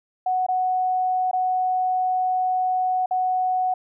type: tone with dropouts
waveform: sine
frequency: 740 Hz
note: F#5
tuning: in tune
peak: -19 dBFS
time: 0.26-3.74 s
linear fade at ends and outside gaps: 5 ms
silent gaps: 0.465-0.485 / 1.313-1.331 / 3.06-3.109 s
effects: none